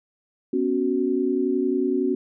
sine chord, B suspended second, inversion none, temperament just, 246.9 / 277.8 / 370.4 Hz, B3 / C#4 / F#4, 0 / +4 / +2 cents, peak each -26 / -24 / -23 dBFS, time 0.53-2.15 s, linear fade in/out 5 ms, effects none

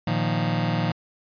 sawtooth chord, Bb suspended fourth, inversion none, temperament just, 116.54 / 155.39 / 174.81 Hz, Bb2 / Eb3 / F3, 0 / -2 / +2 cents, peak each -22 dBFS, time 0.07-0.92 s, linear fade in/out 5 ms, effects resampled to 11025 Hz

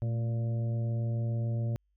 harmonic tone with a mistuned harmonic, 115.9 Hz, A#2, 10 cents flat, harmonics 1 / 2 / 3 / 4 / 5 / 6, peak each -28 / -41 / -47 / -51 / -45 / -55 dBFS, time 0.02-1.76 s, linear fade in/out 0 ms, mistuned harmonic 2, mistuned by -68 cents, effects added 50 Hz sine -70 dBFS peak until 1.96 s

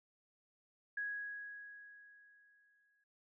sine tone with exponential decay, 1661.2 Hz, G#6, in tune, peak -36 dBFS, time 0.97-3.04 s, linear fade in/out 5 ms, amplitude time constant 450 ms, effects none

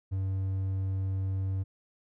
triangle tone, 95.7 Hz, G2, 41 cents flat, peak -26 dBFS, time 0.11-1.64 s, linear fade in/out 20 ms, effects none

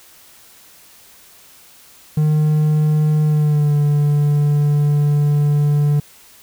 triangle tone with pitch glide, 152.6 to 146.47 Hz, D#3 to D3, -33 to -4 cents, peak -10 dBFS, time 2.17-6 s, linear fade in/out 5 ms, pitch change -71 cents, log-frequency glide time 3.24-3.75 s, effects white hiss -46 dBFS RMS until 6.42 s

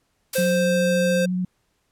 blue noise with exponential decay, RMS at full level -24 dBFS, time 0.33-0.93 s, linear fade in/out 5 ms, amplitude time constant 130 ms
square tone, 523.3 Hz, C5, in tune, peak -20 dBFS, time 0.35-1.26 s, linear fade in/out 10 ms
sine tone with vibrato, 182.4 Hz, F#3, 24 cents flat, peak -21 dBFS, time 0.38-1.45 s, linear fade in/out 5 ms, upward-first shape triangle, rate 14 Hz, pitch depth 14 cents each way
effects pink hiss -69 dBFS RMS until 1.91 s + low-pass 12000 Hz 12 dB/octave

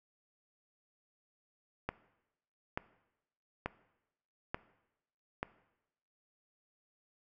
click train, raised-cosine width 0.5 ms, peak -19 dBFS, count 5, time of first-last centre 1.89-5.43 s, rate 1.13 Hz, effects noise-tail reverb RT60 0.9 s tail -18 dB re dry

